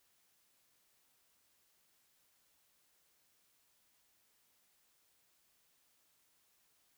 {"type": "silence", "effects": ["white hiss -74 dBFS RMS until 6.97 s"]}